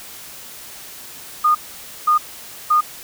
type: tone bursts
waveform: sine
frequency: 1224 Hz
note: D#6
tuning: 29 cents flat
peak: -11 dBFS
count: 3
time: 1.44-2.81 s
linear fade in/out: 10 ms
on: 110 ms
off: 520 ms
effects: white hiss -37 dBFS RMS until 3.03 s